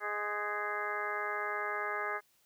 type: harmonic tone with a mistuned harmonic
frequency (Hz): 207.7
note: G#3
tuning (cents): 0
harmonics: 2 / 3 / 4 / 5 / 6 / 7 / 8 / 9 / 10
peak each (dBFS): -42 / -44 / -42 / -46 / -38 / -46 / -39 / -51 / -42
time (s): 0-2.21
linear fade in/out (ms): 50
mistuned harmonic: 7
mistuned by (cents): +67
effects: white hiss -70 dBFS RMS until 2.45 s